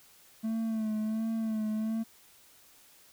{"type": "tone with vibrato", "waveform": "triangle", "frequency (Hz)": 220, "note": "A3", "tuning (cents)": 0, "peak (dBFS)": -27, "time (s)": [0.43, 2.04], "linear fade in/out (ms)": 20, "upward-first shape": "sine", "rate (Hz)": 1.4, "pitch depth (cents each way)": 40, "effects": ["white hiss -59 dBFS RMS until 3.12 s"]}